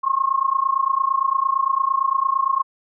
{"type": "tone with amplitude modulation", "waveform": "sine", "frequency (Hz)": 1076, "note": "C6", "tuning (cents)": 48, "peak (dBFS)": -13, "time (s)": [0.03, 2.63], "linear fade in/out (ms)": 20, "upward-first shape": "sine", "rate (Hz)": 28.8, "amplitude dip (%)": 90, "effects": []}